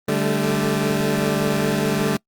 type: chord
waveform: 20% pulse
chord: D suspended fourth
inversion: none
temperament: equal with one note detuned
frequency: 146.83 / 196 / 217.7 Hz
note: D3 / G3 / A3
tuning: 0 / 0 / -18 cents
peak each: -18 dBFS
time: 0.08-2.17 s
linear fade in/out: 5 ms
effects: noise-tail reverb RT60 0.1 s tail -25 dB re dry + Opus 32 kbps